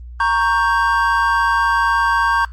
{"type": "chord", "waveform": "triangle", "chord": "G diminished", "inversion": "first", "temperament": "equal with one note detuned", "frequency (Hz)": [932.3, 1108.7, 1574.3], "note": ["Bb5", "Db6", "G6"], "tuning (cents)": [0, 0, 7], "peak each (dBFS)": -16, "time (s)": [0.2, 2.45], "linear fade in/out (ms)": 2, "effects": ["added 60 Hz sine -31 dBFS peak until 2.52 s", "Opus 32 kbps"]}